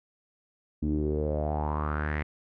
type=tone with low-pass filter sweep; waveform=sawtooth; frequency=75.3 Hz; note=D2; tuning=44 cents sharp; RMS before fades=-29 dBFS; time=0.82-2.23 s; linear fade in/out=10 ms; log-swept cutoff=260 to 2100 Hz; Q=5.8; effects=none